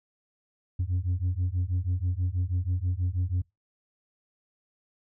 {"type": "beating tone pair", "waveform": "sine", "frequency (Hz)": [87.31, 93.51], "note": ["F2", "F#2"], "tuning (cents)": [0, 19], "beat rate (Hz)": 6.2, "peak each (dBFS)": -26, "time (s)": [0.79, 3.42], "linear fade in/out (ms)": 10, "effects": ["noise-tail reverb RT60 0.2 s tail -25 dB re dry", "tanh soft clip ceiling -22 dBFS"]}